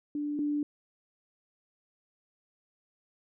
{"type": "tone pair in turn", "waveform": "sine", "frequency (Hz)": [293.7, 293.7], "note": ["D4", "D4"], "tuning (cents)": [0, 0], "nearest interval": "unison", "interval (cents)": 0, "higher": "neither", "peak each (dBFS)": [-30, -27], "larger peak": "second", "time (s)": [[0.15, 0.39], [0.39, 0.63]], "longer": "neither", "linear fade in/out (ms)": 2, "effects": []}